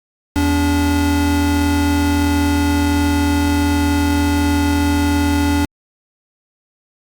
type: tone pair together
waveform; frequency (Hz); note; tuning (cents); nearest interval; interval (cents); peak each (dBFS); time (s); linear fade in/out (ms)
square; 82 / 287.4; E2 / D4; -9 / -37; octave + minor seventh; 2172; -18 / -16; 0.36-5.65; 0
effects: Opus 48 kbps